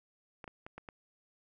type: clicks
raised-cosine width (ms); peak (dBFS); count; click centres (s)
0.5; -30; 5; 0.442 / 0.478 / 0.665 / 0.78 / 0.888
effects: none